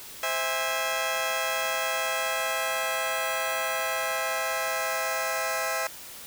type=chord; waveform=15% pulse; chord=C augmented; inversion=none; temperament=just; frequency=523.3 / 654.1 / 817.6 Hz; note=C5 / E5 / G#5; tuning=0 / -14 / -27 cents; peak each=-26 / -23 / -26 dBFS; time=0.23-5.87 s; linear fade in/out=2 ms; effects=white hiss -43 dBFS RMS until 6.26 s